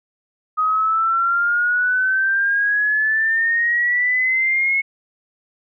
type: exponential sweep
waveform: sine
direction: up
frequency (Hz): 1251 to 2189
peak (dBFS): -15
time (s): 0.57-4.82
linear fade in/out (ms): 20
effects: none